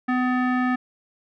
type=tone with low-pass filter; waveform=square; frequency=251.7 Hz; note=B3; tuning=33 cents sharp; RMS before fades=-22 dBFS; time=0.08-0.76 s; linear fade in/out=10 ms; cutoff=1700 Hz; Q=2.7; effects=none